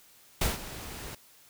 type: noise with ADSR envelope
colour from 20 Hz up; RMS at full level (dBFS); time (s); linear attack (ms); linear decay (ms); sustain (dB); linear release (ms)
pink; -26; 0.41-1.15; 5; 160; -15; 5
effects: white hiss -58 dBFS RMS until 1.49 s